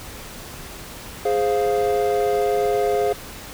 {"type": "chord", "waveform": "triangle", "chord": "F minor", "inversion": "first", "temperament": "equal", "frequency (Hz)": [415.3, 523.3, 698.5], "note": ["Ab4", "C5", "F5"], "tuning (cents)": [0, 0, 0], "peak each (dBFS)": [-18, -22, -21], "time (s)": [1.25, 3.13], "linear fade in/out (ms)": 5, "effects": ["pink hiss -37 dBFS RMS until 3.53 s"]}